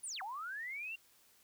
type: linear two-way sweep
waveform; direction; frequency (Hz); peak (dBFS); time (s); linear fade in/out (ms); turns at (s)
sine; down then up; 10350 to 735 to 2798; -40; 0.03-0.96; 10; 0.22
effects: white hiss -67 dBFS RMS until 1.43 s